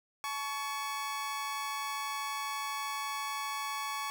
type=tone pair together; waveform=sawtooth; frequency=862.3 / 1119 Hz; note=A5 / C#6; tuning=-35 / +16 cents; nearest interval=perfect fourth; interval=451 cents; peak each=-36 / -32 dBFS; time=0.24-4.1 s; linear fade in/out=0 ms; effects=none

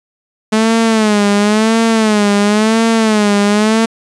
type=tone with vibrato; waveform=sawtooth; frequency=214.9 Hz; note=A3; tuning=41 cents flat; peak=-5 dBFS; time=0.52-3.86 s; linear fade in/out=10 ms; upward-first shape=sine; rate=0.96 Hz; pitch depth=100 cents each way; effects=resampled to 22050 Hz

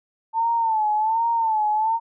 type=tone with vibrato; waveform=sine; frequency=887 Hz; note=A5; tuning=14 cents sharp; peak=-18 dBFS; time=0.33-2 s; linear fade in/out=50 ms; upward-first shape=sine; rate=1.3 Hz; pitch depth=84 cents each way; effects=none

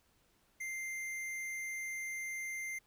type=tone with tanh clipping; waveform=sine; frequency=2093 Hz; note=C7; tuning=in tune; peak=-40 dBFS; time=0.6-2.79 s; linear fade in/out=10 ms; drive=16 dB; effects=pink hiss -72 dBFS RMS until 2.86 s

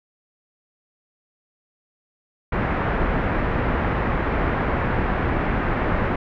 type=low-pass noise; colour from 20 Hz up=pink; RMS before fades=-22 dBFS; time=2.52-6.16 s; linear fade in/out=5 ms; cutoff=2000 Hz; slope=24 dB/octave; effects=none

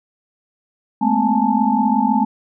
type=tone cluster; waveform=sine; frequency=210.3 / 226.7 / 258.2 / 845 / 891 Hz; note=G#3 / A#3 / C4 / G#5 / A5; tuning=+22 / -48 / -23 / +30 / +22 cents; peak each=-20 dBFS; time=1.01-2.25 s; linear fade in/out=10 ms; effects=none

